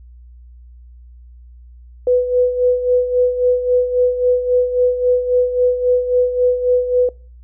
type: tone with tremolo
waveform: sine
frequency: 496.7 Hz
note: B4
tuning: 10 cents sharp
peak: -9 dBFS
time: 2.07-7.09 s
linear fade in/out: 2 ms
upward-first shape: sine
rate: 3.7 Hz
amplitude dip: 65%
effects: noise-tail reverb RT60 0.4 s tail -24 dB re dry + added 60 Hz sine -38 dBFS peak until 7.43 s